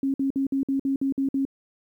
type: tone bursts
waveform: sine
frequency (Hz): 271.9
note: C#4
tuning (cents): -33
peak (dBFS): -21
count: 9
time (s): 0.03-1.452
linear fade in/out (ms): 2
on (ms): 110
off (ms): 54
effects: 10-bit